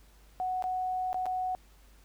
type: tone with dropouts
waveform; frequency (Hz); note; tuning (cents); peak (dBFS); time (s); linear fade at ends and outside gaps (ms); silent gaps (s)
sine; 740; F#5; 0; -29; 0.4-1.55; 0; 0.624-0.64 / 1.13-1.144 / 1.257-1.264
effects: added 50 Hz sine -56 dBFS peak until 2.04 s + pink hiss -63 dBFS RMS until 2.04 s